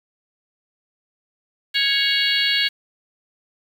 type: harmonic tone with a mistuned harmonic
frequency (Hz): 553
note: C#5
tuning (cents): -4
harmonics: 3 / 4 / 5 / 6 / 7 / 8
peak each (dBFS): -24 / -24 / -24 / -24 / -24 / -24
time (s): 1.74-2.69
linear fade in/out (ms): 20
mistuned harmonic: 5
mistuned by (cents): +46
effects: 7-bit